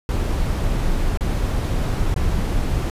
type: noise with dropouts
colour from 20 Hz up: brown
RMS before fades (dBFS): -20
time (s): 0.09-2.9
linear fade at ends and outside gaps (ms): 1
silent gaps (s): 1.174-1.208 / 2.142-2.162
effects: resampled to 32000 Hz